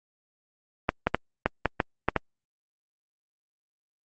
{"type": "clicks", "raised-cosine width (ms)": 0.5, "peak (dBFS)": -6, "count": 8, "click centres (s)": [0.891, 1.07, 1.146, 1.46, 1.657, 1.802, 2.086, 2.163], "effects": ["Opus 24 kbps"]}